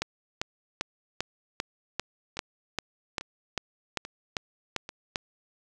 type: two click trains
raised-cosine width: 0.2 ms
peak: -21 / -11 dBFS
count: 4 / 14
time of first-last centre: 2.37-4.891 / 0.02-5.158 s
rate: 1.19 / 2.53 Hz
effects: none